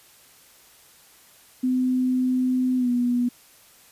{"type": "tone with pitch glide", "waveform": "sine", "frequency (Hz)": [254.7, 243.9], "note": ["C4", "B3"], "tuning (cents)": [-46, -21], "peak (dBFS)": -19, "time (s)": [1.63, 3.29], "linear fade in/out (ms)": 10, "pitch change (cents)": -75, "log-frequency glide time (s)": [2.77, 2.89], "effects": ["white hiss -53 dBFS RMS until 3.91 s", "resampled to 32000 Hz"]}